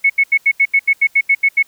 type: tone bursts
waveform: sine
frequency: 2202 Hz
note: C#7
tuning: 12 cents flat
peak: -8 dBFS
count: 12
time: 0.04-1.628 s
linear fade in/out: 10 ms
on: 59 ms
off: 80 ms
effects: white hiss -52 dBFS RMS until 1.67 s